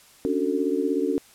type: chord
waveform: sine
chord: D major seventh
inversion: third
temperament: equal with one note detuned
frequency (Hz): 277.2 / 293.7 / 370 / 446.4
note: C#4 / D4 / F#4 / A4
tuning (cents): 0 / 0 / 0 / +25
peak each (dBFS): -27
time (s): 0.25-1.18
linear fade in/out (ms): 0
effects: white hiss -53 dBFS RMS until 1.34 s + low-pass 12000 Hz 12 dB/octave